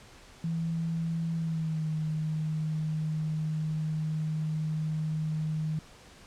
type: tone with pitch glide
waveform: sine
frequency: 164.81 to 155.92 Hz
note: E3 to D#3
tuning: 0 to +4 cents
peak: -28 dBFS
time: 0.44-5.79 s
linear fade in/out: 2 ms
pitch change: -96 cents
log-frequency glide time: 1.33-1.88 s
effects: pink hiss -53 dBFS RMS until 6.26 s + low-pass 8000 Hz 12 dB/octave